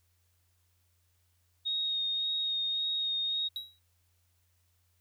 sine tone with vibrato, 3729 Hz, A#7, in tune, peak -29 dBFS, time 1.65-3.49 s, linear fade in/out 20 ms, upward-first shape sine, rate 1.8 Hz, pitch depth 15 cents each way
triangle tone with exponential decay, 3855 Hz, B7, 43 cents flat, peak -30 dBFS, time 3.56-3.79 s, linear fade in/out 1 ms, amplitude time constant 50 ms
effects added 87 Hz sine -70 dBFS peak until 5 s + white hiss -75 dBFS RMS until 5 s

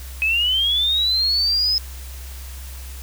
sine linear sweep, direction up, 2538 to 5140 Hz, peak -16 dBFS, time 0.22-1.78 s, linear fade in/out 0 ms, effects added 65 Hz sine -32 dBFS peak until 3.02 s + white hiss -41 dBFS RMS until 3.02 s

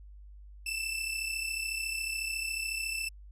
sawtooth tone pair together, 2633 / 2667 Hz, E7 / E7, -3 / +20 cents, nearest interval unison, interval 23 cents, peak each -32 / -32 dBFS, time 0.66-3.09 s, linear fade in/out 5 ms, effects added 50 Hz sine -47 dBFS peak until 3.31 s + resampled to 32000 Hz

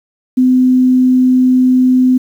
sine tone, 254.8 Hz, C4, 46 cents flat, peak -6 dBFS, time 0.37-2.18 s, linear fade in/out 10 ms, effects 7-bit

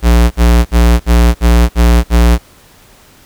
square tone bursts, 58.9 Hz, A#1, 19 cents sharp, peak -5 dBFS, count 7, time 0.02-2.386 s, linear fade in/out 50 ms, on 290 ms, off 56 ms, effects pink hiss -43 dBFS RMS until 3.25 s

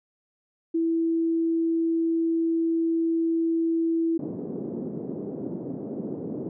sine tone, 329.6 Hz, E4, in tune, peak -21 dBFS, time 0.74-4.18 s, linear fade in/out 10 ms
white band-pass noise, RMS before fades -33 dBFS, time 4.19-6.49 s, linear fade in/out 2 ms, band 160 to 390 Hz, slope 24 dB/octave
effects none

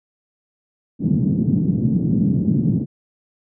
pink band-pass noise, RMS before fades -18 dBFS, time 0.99-2.86 s, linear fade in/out 50 ms, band 140 to 240 Hz, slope 24 dB/octave, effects none

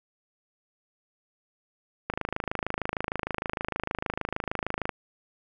click train, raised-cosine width 0.5 ms, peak -13 dBFS, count 75, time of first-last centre 2.1-4.892 s, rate 26.5 Hz, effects none

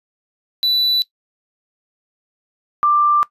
triangle / sine tone pair in turn, 3970 / 1182.9 Hz, B7 / D6, +8 / +12 cents, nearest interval octave + major sixth, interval 2096 cents, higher first, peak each -13 / -11 dBFS, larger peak second, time 0.63-1.02 / 2.83-3.23 s, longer second, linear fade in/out 0 ms, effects noise-tail reverb RT60 0.1 s tail -18 dB re dry + resampled to 32000 Hz

